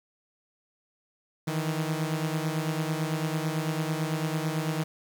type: beating tone pair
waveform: sawtooth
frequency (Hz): 155 / 164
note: D#3 / E3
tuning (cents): -6 / -9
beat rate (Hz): 9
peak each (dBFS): -25 / -28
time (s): 1.47-4.84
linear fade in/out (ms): 10
effects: 9-bit